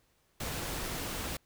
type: noise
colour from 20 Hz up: pink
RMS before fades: -37 dBFS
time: 0.4-1.37 s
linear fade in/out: 5 ms
effects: pink hiss -71 dBFS RMS until 1.45 s